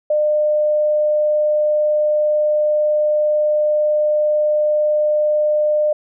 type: tone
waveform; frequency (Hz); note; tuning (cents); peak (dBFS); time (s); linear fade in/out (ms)
sine; 603; D5; +46; -13; 0.1-5.93; 5
effects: none